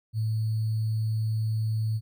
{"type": "tone with sample-and-hold", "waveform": "sine", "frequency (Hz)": 110, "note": "A2", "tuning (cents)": 0, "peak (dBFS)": -24, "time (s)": [0.13, 2.01], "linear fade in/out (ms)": 50, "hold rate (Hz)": 4410, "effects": []}